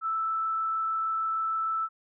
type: tone with frequency modulation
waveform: sine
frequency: 1318.5 Hz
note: E6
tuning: in tune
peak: -26 dBFS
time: 0.01-1.89 s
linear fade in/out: 50 ms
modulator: 26.5 Hz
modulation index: 0.32
effects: none